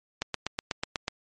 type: click train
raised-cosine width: 0.2 ms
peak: -11 dBFS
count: 8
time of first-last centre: 0.22-1.081 s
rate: 8.13 Hz
effects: MP3 48 kbps